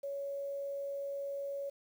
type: tone with quantisation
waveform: sine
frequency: 559 Hz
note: C#5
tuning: 14 cents sharp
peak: -36 dBFS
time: 0.03-1.7 s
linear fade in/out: 10 ms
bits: 10
effects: none